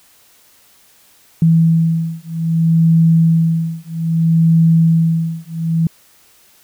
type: beating tone pair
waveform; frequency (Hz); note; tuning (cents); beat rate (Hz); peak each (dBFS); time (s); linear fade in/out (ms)
sine; 163.7 / 164.32; E3 / E3; -12 / -5; 0.62; -13; 1.42-5.87; 2
effects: white hiss -50 dBFS RMS until 6.63 s